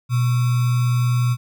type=tone with sample-and-hold; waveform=sine; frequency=122.3 Hz; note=B2; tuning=16 cents flat; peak=-15 dBFS; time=0.09-1.37 s; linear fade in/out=50 ms; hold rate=1225 Hz; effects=none